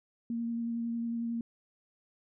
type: tone with vibrato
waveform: sine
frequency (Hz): 232.7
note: A#3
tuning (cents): -3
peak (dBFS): -31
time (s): 0.3-1.41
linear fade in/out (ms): 2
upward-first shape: sine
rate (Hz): 11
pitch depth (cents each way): 13
effects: none